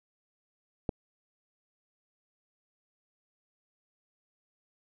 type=click; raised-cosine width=2 ms; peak=-16 dBFS; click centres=0.892 s; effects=none